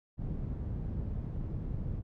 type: low-pass noise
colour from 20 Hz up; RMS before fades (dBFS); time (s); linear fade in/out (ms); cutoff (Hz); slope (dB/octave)
white; -36; 0.17-2.03; 50; 120; 12
effects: none